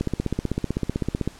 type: click train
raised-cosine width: 3 ms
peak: -10 dBFS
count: 21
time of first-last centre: 0.01-1.276 s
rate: 15.8 Hz
effects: pink hiss -47 dBFS RMS until 1.39 s + low-pass 9000 Hz 12 dB/octave